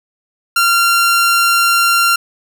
sawtooth tone, 1380 Hz, F6, 21 cents flat, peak -6 dBFS, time 0.56-2.16 s, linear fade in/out 5 ms, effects none

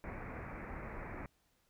pink low-pass noise, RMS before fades -45 dBFS, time 0.04-1.26 s, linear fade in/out 0 ms, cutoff 2400 Hz, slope 96 dB/octave, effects pink hiss -75 dBFS RMS until 1.69 s

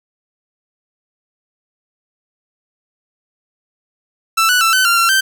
sawtooth tone with pitch steps, 1329 / 1480 / 1333 / 1518 / 1383 / 1363 / 1556 Hz, E6 / F#6 / E6 / F#6 / F6 / F6 / G6, +14 / 0 / +19 / +44 / -17 / -43 / -13 cents, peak -7 dBFS, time 4.37-5.21 s, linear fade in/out 10 ms, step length 120 ms, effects none

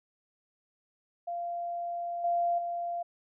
sine tone with level steps, 692 Hz, F5, 16 cents flat, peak -32 / -25 / -31 dBFS, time 1.27-3.03 s, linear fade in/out 10 ms, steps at 2.24 / 2.58 s, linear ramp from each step 5 ms, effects none

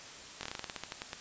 slowing click train, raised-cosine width 0.2 ms, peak -20 dBFS, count 14, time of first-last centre 0.41-1.131 s, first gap 21 ms, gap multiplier 1.15, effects white hiss -48 dBFS RMS until 1.2 s + resampled to 16000 Hz

